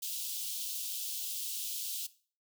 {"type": "high-pass noise", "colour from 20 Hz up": "white", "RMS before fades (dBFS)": -38, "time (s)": [0.02, 2.07], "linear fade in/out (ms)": 10, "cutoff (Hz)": 2900, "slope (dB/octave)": 48, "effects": ["noise-tail reverb RT60 0.4 s tail -17 dB re dry"]}